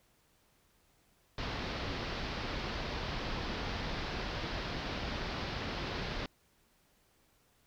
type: low-pass noise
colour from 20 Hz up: pink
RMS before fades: -38 dBFS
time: 1.38-6.26 s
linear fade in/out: 2 ms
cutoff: 5100 Hz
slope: 48 dB/octave
effects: pink hiss -70 dBFS RMS until 7.66 s